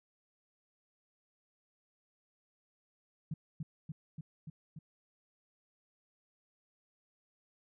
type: tone with echo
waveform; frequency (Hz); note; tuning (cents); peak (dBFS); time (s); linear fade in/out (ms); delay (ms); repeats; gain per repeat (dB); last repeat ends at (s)
sine; 155.56; D#3; 0; -34; 3.31-3.34; 5; 290; 5; -2; 4.79
effects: none